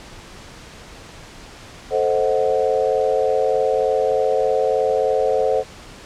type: chord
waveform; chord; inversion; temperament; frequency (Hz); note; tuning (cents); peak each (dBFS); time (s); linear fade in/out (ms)
sine; A diminished seventh; none; equal; 440 / 523.3 / 622.3 / 740; A4 / C5 / Eb5 / Gb5; 0 / 0 / 0 / 0; -20 / -19 / -24 / -24; 1.9-5.64; 50
effects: pink hiss -40 dBFS RMS until 6.05 s + low-pass 7000 Hz 12 dB/octave